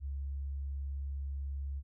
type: tone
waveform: sine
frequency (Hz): 69.3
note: C#2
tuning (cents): 0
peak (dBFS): -35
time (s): 0-1.83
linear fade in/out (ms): 50
effects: none